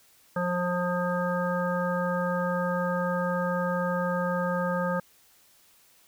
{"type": "harmonic tone with a mistuned harmonic", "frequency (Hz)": 177.6, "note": "F3", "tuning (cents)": 29, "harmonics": [1, 3, 5, 7, 9], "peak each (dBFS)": [-29, -29, -35, -33, -35], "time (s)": [0.36, 5], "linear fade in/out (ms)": 5, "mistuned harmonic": 5, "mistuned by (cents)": 17, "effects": ["white hiss -60 dBFS RMS until 6.07 s"]}